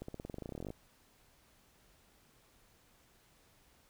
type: accelerating click train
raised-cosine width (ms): 2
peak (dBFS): -29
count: 20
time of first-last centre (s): 0.02-0.704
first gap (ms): 64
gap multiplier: 0.93
effects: pink hiss -67 dBFS RMS until 3.89 s